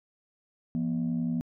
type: tone pair together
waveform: sine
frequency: 169.91 / 240.9 Hz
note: F3 / B3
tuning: -47 / -43 cents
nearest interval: tritone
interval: 604 cents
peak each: -29 / -27 dBFS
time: 0.75-1.41 s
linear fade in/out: 0 ms
effects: tanh soft clip ceiling -22 dBFS